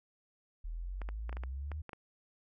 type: exponential sweep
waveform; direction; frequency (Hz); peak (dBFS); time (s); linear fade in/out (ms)
sine; up; 38.85 to 78.8; -37; 0.64-1.82; 10
type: clicks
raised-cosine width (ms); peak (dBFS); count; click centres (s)
0.5; -29; 9; 1.017 / 1.089 / 1.294 / 1.328 / 1.369 / 1.436 / 1.717 / 1.893 / 1.932
effects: none